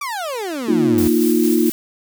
30% pulse exponential sweep, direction down, 1200 to 77.78 Hz, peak -20 dBFS, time 0.01-1.08 s, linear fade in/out 5 ms
sine chord, Bb suspended fourth, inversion none, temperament just, 233.1 / 310.8 / 349.6 Hz, Bb3 / Eb4 / F4, 0 / -2 / +2 cents, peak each -17 dBFS, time 0.68-1.7 s, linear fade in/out 5 ms
blue noise with tremolo, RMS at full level -27 dBFS, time 0.98-1.72 s, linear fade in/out 0 ms, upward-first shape square, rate 4.4 Hz, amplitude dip 25%
effects none

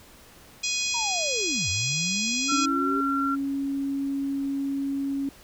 harmonic tone, 830.6 Hz, G#5, in tune, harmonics 3 / 4 / 5 / 6 / 7 / 8 / 9, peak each -30 / -33 / -34 / -33 / -32 / -36 / -34 dBFS, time 0.63-2.66 s, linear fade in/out 10 ms
sine linear two-way sweep, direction down then up, 968 to 87.5 to 402.7 Hz, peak -30 dBFS, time 0.94-3.01 s, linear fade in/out 5 ms, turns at 1.69 s
sine tone with pitch glide, 1353 to 1367.1 Hz, E6 to F6, +45 to -37 cents, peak -25 dBFS, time 2.48-3.36 s, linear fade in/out 20 ms, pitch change +18 cents, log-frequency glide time 2.68-2.96 s
sine tone, 276.4 Hz, C#4, 5 cents flat, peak -25 dBFS, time 2.52-5.29 s, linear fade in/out 2 ms
effects pink hiss -51 dBFS RMS until 5.43 s

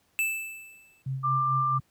square tone with exponential decay, 2637 Hz, E7, in tune, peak -23 dBFS, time 0.19-1.02 s, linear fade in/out 0 ms, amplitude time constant 180 ms
sine tone with tremolo, 133.2 Hz, C3, 31 cents sharp, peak -27 dBFS, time 1.06-1.8 s, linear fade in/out 5 ms, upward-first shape sine, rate 4.5 Hz, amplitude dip 60%
sine tone, 1186 Hz, D6, 17 cents sharp, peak -23 dBFS, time 1.23-1.79 s, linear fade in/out 20 ms
effects pink hiss -68 dBFS RMS until 1.9 s + high-pass 60 Hz 12 dB/octave

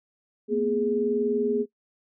sine tone cluster, 229.4 / 249.8 / 416.3 Hz, A#3 / B3 / G#4, -28 / +20 / +4 cents, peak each -29 / -30 / -23 dBFS, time 0.48-1.66 s, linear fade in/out 50 ms, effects noise-tail reverb RT60 0.1 s tail -20 dB re dry

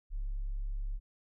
sine tone, 34.65 Hz, C#1, in tune, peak -31 dBFS, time 0.1-1 s, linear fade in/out 50 ms, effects tanh soft clip ceiling -30 dBFS

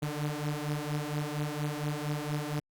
sawtooth beating tone pair, 146.83 / 151.13 Hz, D3 / D3, 0 / +50 cents, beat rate 4.3 Hz, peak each -30 / -31 dBFS, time 0.02-2.6 s, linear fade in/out 10 ms, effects Opus 48 kbps

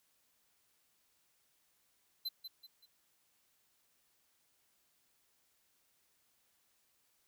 square tone with echo, 4056 Hz, B7, 45 cents sharp, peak -36 dBFS, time 2.25-2.29 s, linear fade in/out 10 ms, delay 190 ms, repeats 3, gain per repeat -8 dB, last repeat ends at 2.86 s, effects white hiss -75 dBFS RMS until 7.27 s

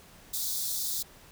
white high-pass noise, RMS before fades -32 dBFS, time 0.33-1.03 s, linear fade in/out 10 ms, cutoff 3500 Hz, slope 96 dB/octave, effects pink hiss -54 dBFS RMS until 1.31 s

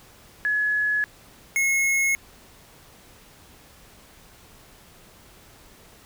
sine / square tone pair in turn, 1696 / 2172 Hz, G#6 / C#7, +36 / -36 cents, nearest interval major third, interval 428 cents, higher second, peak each -20 dBFS, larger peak neither, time 0.45-1.04 / 1.56-2.15 s, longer neither, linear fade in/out 0 ms, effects pink hiss -51 dBFS RMS until 6.05 s

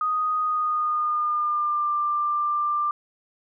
sine tone with pitch glide, 1244.5 to 1186.9 Hz, D#6 to D6, 0 to +18 cents, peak -21 dBFS, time 0.01-2.91 s, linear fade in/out 2 ms, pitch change -82 cents, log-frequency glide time 0.4-1.92 s, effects none

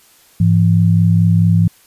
sine tone pair together, 103.83 / 168.46 Hz, G#2 / E3, 0 / +38 cents, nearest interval minor sixth, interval 838 cents, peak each -11 dBFS, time 0.4-1.68 s, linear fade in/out 5 ms, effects white hiss -49 dBFS RMS until 1.86 s + resampled to 32000 Hz

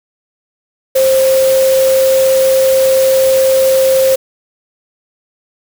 sine tone in noise, 529 Hz, C5, 19 cents sharp, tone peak -7 dBFS, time 0.95-4.16 s, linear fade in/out 10 ms, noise white, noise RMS -21 dBFS, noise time 0.95-4.16 s, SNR +11 dB, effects none

